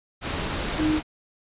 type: tone in noise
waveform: sine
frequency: 309.1 Hz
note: D#4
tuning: 11 cents flat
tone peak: -20 dBFS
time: 0.77-1.01 s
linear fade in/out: 50 ms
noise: pink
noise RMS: -28 dBFS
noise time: 0.21-1.03 s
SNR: +5 dB
effects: resampled to 8000 Hz